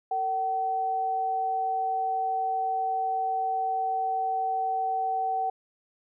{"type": "tone pair together", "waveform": "sine", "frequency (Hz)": [453.1, 762], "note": ["A#4", "G5"], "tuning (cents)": [-49, -49], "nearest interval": "major sixth", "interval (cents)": 900, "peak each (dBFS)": [-37, -25], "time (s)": [0.11, 5.5], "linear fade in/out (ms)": 5, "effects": []}